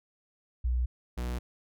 sine / 45% pulse tone pair in turn, 61.3 / 60.88 Hz, B1 / B1, -12 / -24 cents, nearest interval unison, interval 12 cents, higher first, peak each -25 / -31 dBFS, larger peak first, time 0.64-0.86 / 1.17-1.39 s, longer neither, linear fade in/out 10 ms, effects none

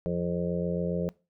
harmonic tone, 87.31 Hz, F2, in tune, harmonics 1 / 2 / 4 / 5 / 6 / 7, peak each -40 / -29 / -39 / -34 / -34 / -38 dBFS, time 0.06-1.09 s, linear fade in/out 0 ms, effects noise-tail reverb RT60 0.3 s tail -23 dB re dry

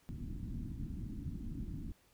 pink low-pass noise, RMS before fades -42 dBFS, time 0.09-1.92 s, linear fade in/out 0 ms, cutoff 300 Hz, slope 48 dB/octave, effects pink hiss -69 dBFS RMS until 2.13 s

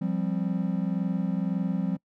triangle chord, F suspended second, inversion none, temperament just, 174.61 / 196.44 / 261.9 Hz, F3 / G3 / C4, 0 / +4 / +2 cents, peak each -26 / -27 / -31 dBFS, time 0.01-1.97 s, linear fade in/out 10 ms, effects noise-tail reverb RT60 0.1 s tail -23 dB re dry

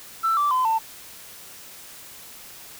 sine tone with pitch steps, 1332 / 1166.3 / 1021.2 / 894.2 Hz, E6 / D6 / C6 / A5, +18 / -12 / -42 / +28 cents, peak -17 dBFS, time 0.23-0.79 s, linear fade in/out 20 ms, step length 140 ms, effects tanh soft clip ceiling -15 dBFS + white hiss -43 dBFS RMS until 2.79 s

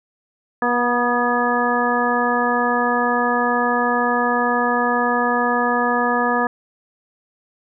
harmonic tone with a mistuned harmonic, 242.1 Hz, B3, 34 cents flat, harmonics 1 / 2 / 3 / 4 / 5 / 7, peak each -23 / -23 / -23 / -23 / -23 / -23 dBFS, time 0.62-6.47 s, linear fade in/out 2 ms, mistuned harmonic 5, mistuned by +26 cents, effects none

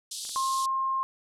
pink band-pass noise, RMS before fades -37 dBFS, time 0.11-0.66 s, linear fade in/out 5 ms, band 3500 to 11000 Hz, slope 48 dB/octave
clicks, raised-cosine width 0.3 ms, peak -33 dBFS, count 2, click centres 0.251 / 0.293 s
sine tone, 1064 Hz, C6, 29 cents sharp, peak -25 dBFS, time 0.36-1.03 s, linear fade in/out 0 ms
effects none

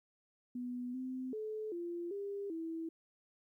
sine tone with pitch steps, 246.8 / 257.7 / 432 / 344.8 / 401.2 / 326.8 Hz, B3 / C4 / A4 / F4 / G4 / E4, -1 / -26 / -32 / -22 / +40 / -15 cents, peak -38 dBFS, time 0.55-2.89 s, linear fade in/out 5 ms, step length 390 ms, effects 13-bit

